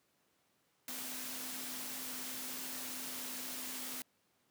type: tone in noise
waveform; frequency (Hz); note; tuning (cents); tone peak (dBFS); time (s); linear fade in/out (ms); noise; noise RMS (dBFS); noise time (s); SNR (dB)
sine; 255.6; C4; -40; -52; 0.88-4.02; 2; white; -43; 0.88-4.02; -12
effects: pink hiss -75 dBFS RMS until 4.5 s + high-pass 150 Hz 12 dB/octave